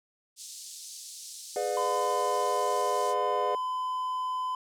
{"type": "band-pass noise", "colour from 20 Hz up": "white", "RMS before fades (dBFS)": -44, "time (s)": [0.36, 3.15], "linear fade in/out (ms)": 50, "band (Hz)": [4200, 9000], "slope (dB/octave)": 24}
{"type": "chord", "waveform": "triangle", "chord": "G# diminished seventh", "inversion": "none", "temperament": "just", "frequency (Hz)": [415.3, 498.4, 598, 717.6], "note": ["G#4", "B4", "D5", "F5"], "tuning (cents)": [0, 16, 31, 47], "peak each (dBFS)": -31, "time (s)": [1.56, 3.55], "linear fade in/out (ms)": 2}
{"type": "tone", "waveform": "triangle", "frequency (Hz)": 1015, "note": "B5", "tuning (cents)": 47, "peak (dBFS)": -27, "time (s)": [1.77, 4.55], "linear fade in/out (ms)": 2}
{"effects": []}